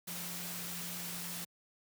sine tone in noise, 174.61 Hz, F3, in tune, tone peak -47 dBFS, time 0.07-1.45 s, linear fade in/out 10 ms, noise white, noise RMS -42 dBFS, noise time 0.07-1.45 s, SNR -8 dB, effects high-pass 80 Hz 12 dB/octave

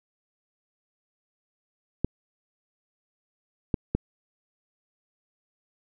clicks, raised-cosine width 3 ms, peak -10 dBFS, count 3, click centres 2.046 / 3.742 / 3.95 s, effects none

